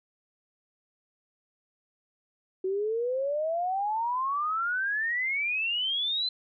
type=exponential sweep; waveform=sine; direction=up; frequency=370 to 4100 Hz; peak=-26 dBFS; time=2.64-6.29 s; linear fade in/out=5 ms; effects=none